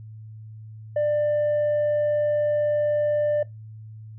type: tone with tanh clipping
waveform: sine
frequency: 594 Hz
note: D5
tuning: 20 cents sharp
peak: -20 dBFS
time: 0.96-3.43 s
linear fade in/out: 5 ms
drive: 1 dB
effects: noise-tail reverb RT60 0.2 s tail -23 dB re dry + added 109 Hz sine -38 dBFS peak until 4.18 s